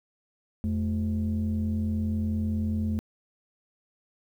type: tone pair together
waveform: sine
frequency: 86.27 / 216.5 Hz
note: F2 / A3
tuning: -21 / -28 cents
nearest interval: octave + major third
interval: 1593 cents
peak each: -26 dBFS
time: 0.64-2.99 s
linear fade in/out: 0 ms
effects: tanh soft clip ceiling -21 dBFS + 10-bit